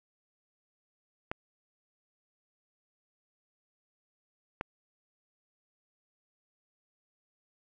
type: clicks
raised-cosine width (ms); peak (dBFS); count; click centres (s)
0.5; -18; 2; 1.315 / 4.611
effects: none